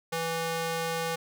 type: tone with high-pass filter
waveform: square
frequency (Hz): 164.9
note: E3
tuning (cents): +1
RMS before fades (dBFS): -31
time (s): 0.12-1.16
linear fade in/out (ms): 10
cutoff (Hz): 440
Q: 0.77
effects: none